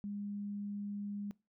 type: tone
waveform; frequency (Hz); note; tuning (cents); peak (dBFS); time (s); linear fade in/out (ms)
sine; 203.7; G#3; -33; -38; 0.04-1.31; 0
effects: noise-tail reverb RT60 0.3 s tail -23 dB re dry